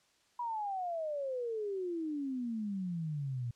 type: exponential sweep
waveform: sine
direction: down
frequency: 980 to 116.54 Hz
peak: -34 dBFS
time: 0.39-3.51 s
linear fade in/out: 5 ms
effects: white hiss -70 dBFS RMS until 3.55 s + low-pass 7000 Hz 12 dB/octave